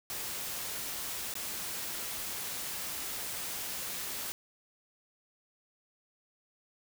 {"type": "noise with dropouts", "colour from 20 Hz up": "white", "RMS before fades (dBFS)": -38, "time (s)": [0.1, 4.32], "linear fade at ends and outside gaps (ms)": 0, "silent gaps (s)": [1.339, 1.354], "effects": []}